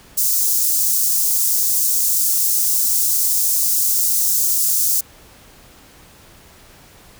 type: high-pass noise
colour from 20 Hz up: white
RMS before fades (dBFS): -17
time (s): 0.17-5.01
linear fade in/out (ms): 10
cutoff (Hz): 5800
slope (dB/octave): 24
effects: pink hiss -46 dBFS RMS until 7.19 s